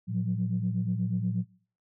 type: tone cluster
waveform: sine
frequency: 113.4 / 177 / 185.3 Hz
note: A#2 / F3 / F#3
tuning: -47 / +23 / +3 cents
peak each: -30 dBFS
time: 0.07-1.45 s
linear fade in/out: 50 ms
effects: noise-tail reverb RT60 0.5 s tail -24 dB re dry + tanh soft clip ceiling -17 dBFS